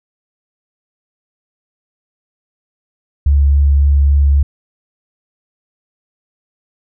sine tone with vibrato, 70.7 Hz, C#2, 35 cents sharp, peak -7 dBFS, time 3.26-4.43 s, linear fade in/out 5 ms, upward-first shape triangle, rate 3.6 Hz, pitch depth 14 cents each way, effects none

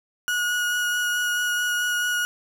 35% pulse tone with vibrato, 1452 Hz, F#6, 33 cents flat, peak -20 dBFS, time 0.28-2.25 s, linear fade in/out 0 ms, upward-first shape sine, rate 4.6 Hz, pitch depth 9 cents each way, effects none

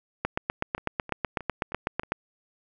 two click trains, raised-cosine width 0.5 ms, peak -10 / -24 dBFS, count 16 / 5, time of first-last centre 0.25-2.12 / 0.78-2.034 s, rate 8.02 / 3.19 Hz, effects none

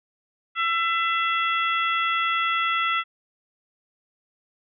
harmonic tone, 670 Hz, E5, 28 cents sharp, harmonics 2 / 3 / 4 / 5, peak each -23 / -27 / -29 / -31 dBFS, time 0.55-3.04 s, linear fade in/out 50 ms, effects none

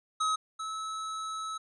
square tone pair in turn, 1274 / 1297.8 Hz, D#6 / E6, +41 / -27 cents, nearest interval unison, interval 32 cents, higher second, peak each -27 / -35 dBFS, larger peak first, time 0.2-0.36 / 0.59-1.58 s, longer second, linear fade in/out 10 ms, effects resampled to 22050 Hz

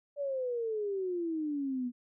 sine exponential sweep, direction down, 582 to 240 Hz, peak -31 dBFS, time 0.16-1.92 s, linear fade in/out 50 ms, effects none

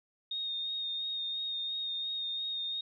sine tone with vibrato, 3697 Hz, A#7, 15 cents flat, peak -33 dBFS, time 0.31-2.81 s, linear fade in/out 5 ms, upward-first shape sine, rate 2.9 Hz, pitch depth 19 cents each way, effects none

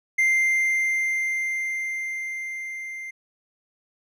triangle tone with level ramp, 2093 Hz, C7, in tune, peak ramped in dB -15 to -31 dBFS, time 0.18-3.11 s, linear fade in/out 10 ms, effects none

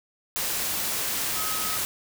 sine tone in noise, 1271 Hz, D#6, 36 cents sharp, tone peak -34 dBFS, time 1.36-1.77 s, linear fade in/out 0 ms, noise white, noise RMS -28 dBFS, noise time 0.36-1.85 s, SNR -9 dB, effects none

